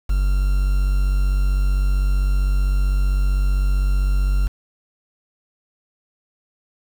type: tone with quantisation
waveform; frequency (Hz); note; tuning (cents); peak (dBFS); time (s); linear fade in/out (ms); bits
triangle; 47.79; G1; -43; -13; 0.09-4.48; 10; 6
effects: none